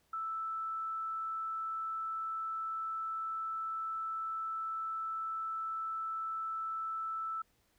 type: tone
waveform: sine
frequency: 1319 Hz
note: E6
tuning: 1 cent sharp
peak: -35 dBFS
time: 0.13-7.42 s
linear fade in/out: 5 ms
effects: pink hiss -73 dBFS RMS until 7.78 s